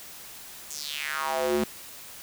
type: tone with high-pass filter sweep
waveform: square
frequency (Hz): 73.3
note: D2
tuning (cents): -3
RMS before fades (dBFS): -29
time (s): 0.7-1.64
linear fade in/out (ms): 5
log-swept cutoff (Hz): 7200 to 250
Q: 3.7
effects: white hiss -44 dBFS RMS until 2.22 s